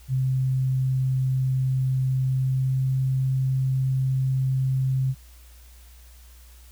sine tone with pitch glide, 130.81 to 131.8 Hz, C3 to C3, 0 to +13 cents, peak -20 dBFS, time 0.08-5.15 s, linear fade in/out 50 ms, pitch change +13 cents, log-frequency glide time 2.25-2.93 s, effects added 60 Hz sine -46 dBFS peak until 6.71 s + white hiss -55 dBFS RMS until 6.71 s

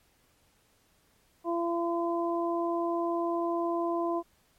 harmonic tone, 340 Hz, F4, 46 cents flat, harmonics 1 / 2 / 3, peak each -29 / -32 / -34 dBFS, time 1.44-4.23 s, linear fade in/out 50 ms, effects pink hiss -67 dBFS RMS until 4.58 s + MP3 64 kbps

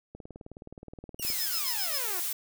click train, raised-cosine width 2 ms, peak -30 dBFS, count 23, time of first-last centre 0.15-1.302 s, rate 19.1 Hz
10% pulse exponential sweep, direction down, 2960 to 338.8 Hz, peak -30 dBFS, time 1.19-2.2 s, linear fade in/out 2 ms
blue noise, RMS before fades -32 dBFS, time 1.22-2.33 s, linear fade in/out 5 ms
triangle tone with tremolo, 5150 Hz, E8, 41 cents flat, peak -30 dBFS, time 1.26-1.99 s, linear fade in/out 10 ms, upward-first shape sine, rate 7.5 Hz, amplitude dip 100%
effects none

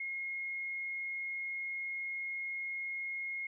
sine tone, 2153 Hz, C7, 49 cents sharp, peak -36 dBFS, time 0-3.47 s, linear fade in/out 5 ms, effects none

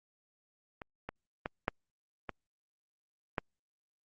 clicks, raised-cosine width 0.5 ms, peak -27 / -23 / -19 / -14 / -22 / -16 dBFS, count 6, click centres 0.818 / 1.09 / 1.459 / 1.681 / 2.293 / 3.382 s, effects Opus 48 kbps

